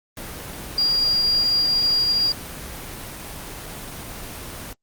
sine tone in noise, 4800 Hz, D8, 37 cents sharp, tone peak -16 dBFS, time 0.78-2.32 s, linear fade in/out 2 ms, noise pink, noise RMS -34 dBFS, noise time 0.17-4.73 s, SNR +15 dB, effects Opus 24 kbps

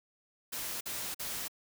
white noise bursts, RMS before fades -38 dBFS, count 3, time 0.52-1.482 s, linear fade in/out 10 ms, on 290 ms, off 46 ms, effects none

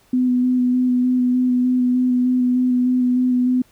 sine tone with vibrato, 250.5 Hz, B3, 25 cents sharp, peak -14 dBFS, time 0.13-3.62 s, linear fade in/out 5 ms, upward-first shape square, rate 3.3 Hz, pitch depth 13 cents each way, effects pink hiss -56 dBFS RMS until 3.71 s

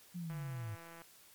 sine linear sweep, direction down, 179.9 to 100.7 Hz, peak -39 dBFS, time 0.14-0.76 s, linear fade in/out 20 ms
click train, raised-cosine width 0.5 ms, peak -38 dBFS, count 121, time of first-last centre 0.3-1.019 s, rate 167 Hz
effects white hiss -61 dBFS RMS until 1.34 s + MP3 96 kbps

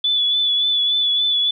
sine tone with vibrato, 3454 Hz, A7, 33 cents flat, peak -15 dBFS, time 0.04-1.51 s, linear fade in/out 5 ms, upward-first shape triangle, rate 3.5 Hz, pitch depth 37 cents each way, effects none

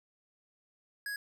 square tone, 1662 Hz, G#6, 1 cent sharp, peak -36 dBFS, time 1.06-1.16 s, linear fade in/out 2 ms, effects none

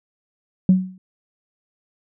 sine tone with exponential decay, 186.1 Hz, F#3, 10 cents sharp, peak -6 dBFS, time 0.69-0.98 s, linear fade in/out 2 ms, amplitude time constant 63 ms, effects tanh soft clip ceiling -5 dBFS

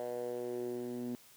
10% pulse tone with band-pass filter sweep, 122.2 Hz, B2, 18 cents flat, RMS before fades -39 dBFS, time 0-1.15 s, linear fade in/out 0 ms, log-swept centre 580 to 250 Hz, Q 3.6, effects white hiss -60 dBFS RMS until 1.36 s + high-pass 60 Hz 12 dB/octave

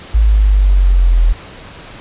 sine exponential sweep, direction down, 54.6 to 41 Hz, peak -6 dBFS, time 0.14-1.33 s, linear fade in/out 10 ms, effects pink hiss -34 dBFS RMS until 2 s + resampled to 8000 Hz

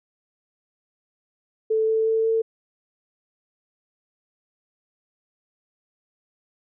sine tone with pitch steps, 440 / 442.8 / 445.6 / 448.5 Hz, A4 / A4 / A4 / A4, 0 / +11 / +22 / +33 cents, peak -18 dBFS, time 1.7-2.42 s, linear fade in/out 10 ms, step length 180 ms, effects none

